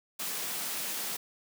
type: high-pass noise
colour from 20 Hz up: white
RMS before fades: -35 dBFS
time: 0.19-1.17 s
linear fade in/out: 10 ms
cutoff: 150 Hz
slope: 48 dB/octave
effects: none